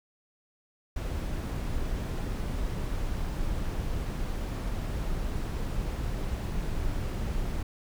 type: noise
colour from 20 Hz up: brown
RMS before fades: -31 dBFS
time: 0.96-7.63 s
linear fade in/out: 5 ms
effects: none